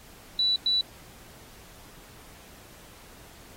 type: tone bursts at uneven times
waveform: sine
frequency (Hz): 3951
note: B7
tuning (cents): 0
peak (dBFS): -21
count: 2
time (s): 0.39-0.56 / 0.66-0.81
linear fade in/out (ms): 2
effects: pink hiss -51 dBFS RMS until 3.56 s + AAC 48 kbps